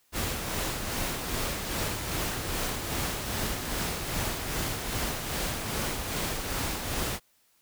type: noise with tremolo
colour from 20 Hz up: pink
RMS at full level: -30 dBFS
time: 0.12-7.2 s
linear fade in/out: 50 ms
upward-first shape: sine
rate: 2.5 Hz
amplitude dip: 40%
effects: white hiss -67 dBFS RMS until 7.61 s